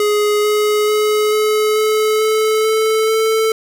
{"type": "tone with pitch steps", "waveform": "square", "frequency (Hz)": [417.6, 421, 424.4, 427.9, 431.3, 434.8, 438.4, 441.9], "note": ["G#4", "G#4", "G#4", "A4", "A4", "A4", "A4", "A4"], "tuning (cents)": [10, 24, 38, -48, -35, -21, -6, 7], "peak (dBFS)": -13, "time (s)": [0, 3.52], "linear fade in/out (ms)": 2, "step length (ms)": 440, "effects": []}